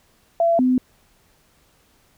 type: tone pair in turn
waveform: sine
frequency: 674 / 254.1 Hz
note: E5 / B3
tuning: +38 / +49 cents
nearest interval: octave + perfect fourth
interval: 1689 cents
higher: first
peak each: -14 dBFS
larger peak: neither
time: 0.4-0.59 / 0.59-0.78 s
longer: neither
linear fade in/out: 2 ms
effects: pink hiss -59 dBFS RMS until 2.17 s